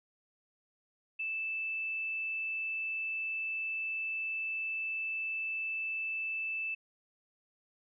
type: tone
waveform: sine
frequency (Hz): 2637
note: E7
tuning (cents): 0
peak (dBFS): -33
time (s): 1.19-6.75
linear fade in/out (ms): 10
effects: none